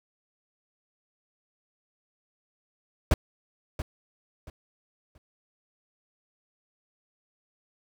brown noise with echo, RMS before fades -19 dBFS, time 3.11-3.14 s, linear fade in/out 2 ms, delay 680 ms, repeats 3, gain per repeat -12 dB, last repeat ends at 5.18 s, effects none

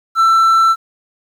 triangle tone, 1336 Hz, E6, 23 cents sharp, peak -6 dBFS, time 0.15-0.76 s, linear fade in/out 50 ms, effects 8-bit

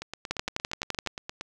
two click trains, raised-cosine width 0.2 ms, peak -18 / -11 dBFS, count 13 / 10, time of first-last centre 0.02-1.41 / 0.31-1.073 s, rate 8.63 / 11.8 Hz, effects none

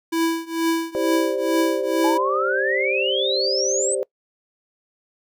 square tone with tremolo, 329.6 Hz, E4, in tune, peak -17 dBFS, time 0.12-2.18 s, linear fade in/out 10 ms, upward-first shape triangle, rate 2.2 Hz, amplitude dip 95%
sine chord, G suspended fourth, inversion none, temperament equal, 392 / 523.3 / 587.3 Hz, G4 / C5 / D5, 0 / 0 / 0 cents, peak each -25 / -24 / -28 dBFS, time 0.95-4.03 s, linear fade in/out 0 ms
sine exponential sweep, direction up, 830.6 to 8340 Hz, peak -21 dBFS, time 2.04-3.95 s, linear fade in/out 5 ms
effects noise-tail reverb RT60 0.1 s tail -23 dB re dry

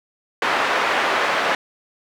pink band-pass noise, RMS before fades -20 dBFS, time 0.42-1.55 s, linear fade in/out 2 ms, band 670 to 2200 Hz, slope 12 dB/octave, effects none

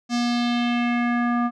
square tone with low-pass filter sweep, 239.9 Hz, A#3, 50 cents sharp, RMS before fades -22 dBFS, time 0.09-1.51 s, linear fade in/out 50 ms, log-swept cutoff 5900 to 1200 Hz, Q 2.5, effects none

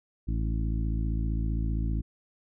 harmonic tone with a mistuned harmonic, 55.3 Hz, A1, 9 cents sharp, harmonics 1 / 2 / 3 / 4 / 5 / 6, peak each -27 / -33 / -37 / -39 / -41 / -43 dBFS, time 0.27-2.02 s, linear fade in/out 20 ms, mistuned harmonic 6, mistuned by -35 cents, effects none

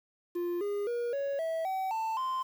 triangle tone with pitch steps, 349.2 / 408.1 / 477 / 557.5 / 651.6 / 761.6 / 890.2 / 1040.4 Hz, F4 / G#4 / A#4 / C#5 / E5 / F#5 / A5 / C6, 0 / -30 / +40 / +10 / -20 / +50 / +20 / -10 cents, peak -28 dBFS, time 0.35-2.43 s, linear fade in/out 10 ms, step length 260 ms, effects 9-bit

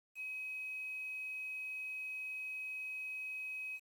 sine tone with quantisation, 2538 Hz, D#7, 34 cents sharp, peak -40 dBFS, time 0.15-3.8 s, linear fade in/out 50 ms, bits 10, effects AAC 64 kbps

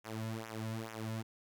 sawtooth tone with flanger, 111.2 Hz, A2, 19 cents sharp, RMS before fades -41 dBFS, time 0.04-1.23 s, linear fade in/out 20 ms, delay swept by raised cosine 0.22 to 2.62 ms, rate 2.3 Hz, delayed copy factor -1, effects none

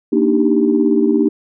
sine chord, Eb major seventh, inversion second, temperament equal, 233.1 / 293.7 / 311.1 / 392 Hz, Bb3 / D4 / Eb4 / G4, 0 / 0 / 0 / 0 cents, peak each -16 dBFS, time 0.12-1.29 s, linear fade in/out 10 ms, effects tanh soft clip ceiling -1 dBFS

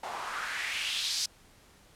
white noise with band-pass filter sweep, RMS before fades -34 dBFS, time 0.03-1.26 s, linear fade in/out 5 ms, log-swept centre 760 to 5300 Hz, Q 2.8, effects pink hiss -59 dBFS RMS until 1.95 s + low-pass 12000 Hz 12 dB/octave

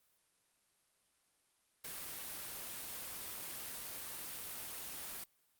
white noise, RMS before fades -45 dBFS, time 1.84-5.24 s, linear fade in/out 5 ms, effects white hiss -75 dBFS RMS until 5.59 s + Opus 32 kbps

